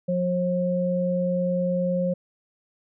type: tone pair together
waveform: sine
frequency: 179.2 / 537 Hz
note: F3 / C5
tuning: +45 / +45 cents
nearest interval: octave + perfect fifth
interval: 1900 cents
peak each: -24 dBFS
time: 0.08-2.14 s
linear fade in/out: 10 ms
effects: none